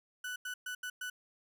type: tone bursts at uneven times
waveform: 35% pulse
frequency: 1488 Hz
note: F#6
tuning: 9 cents sharp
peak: -36 dBFS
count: 5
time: 0.24-0.36 / 0.45-0.54 / 0.66-0.75 / 0.83-0.9 / 1.01-1.1 s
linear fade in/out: 5 ms
effects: none